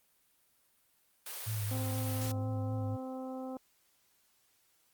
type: high-pass noise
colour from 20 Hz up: white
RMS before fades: -42 dBFS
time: 1.26-2.32 s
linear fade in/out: 5 ms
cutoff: 410 Hz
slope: 48 dB/octave
type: tone with vibrato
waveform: sine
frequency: 106 Hz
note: G#2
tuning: 36 cents sharp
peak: -33 dBFS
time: 1.46-2.97 s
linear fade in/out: 20 ms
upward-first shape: triangle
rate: 4.1 Hz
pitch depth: 60 cents each way
type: harmonic tone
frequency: 260 Hz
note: C4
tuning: 11 cents flat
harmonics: 1 / 2 / 3 / 4 / 5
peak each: -40 / -43 / -47 / -55 / -56 dBFS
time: 1.71-3.57 s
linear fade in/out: 2 ms
effects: white hiss -71 dBFS RMS until 4.93 s + Opus 32 kbps